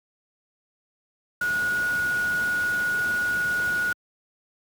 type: tone in noise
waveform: sine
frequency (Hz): 1453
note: F#6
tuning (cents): -32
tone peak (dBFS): -22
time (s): 1.41-3.93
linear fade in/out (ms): 5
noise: pink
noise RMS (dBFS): -37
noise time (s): 1.41-3.93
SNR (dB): +12
effects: high-pass 80 Hz 12 dB/octave